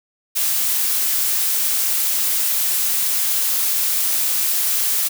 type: noise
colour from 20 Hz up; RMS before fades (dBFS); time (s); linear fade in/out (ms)
blue; -19; 0.35-5.09; 20
effects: none